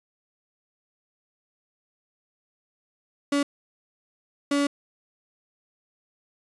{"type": "tone bursts at uneven times", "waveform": "35% pulse", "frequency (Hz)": 284.6, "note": "C#4", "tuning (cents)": 46, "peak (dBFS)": -19, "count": 2, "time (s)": [[3.32, 3.43], [4.51, 4.67]], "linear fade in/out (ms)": 5, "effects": ["resampled to 24000 Hz"]}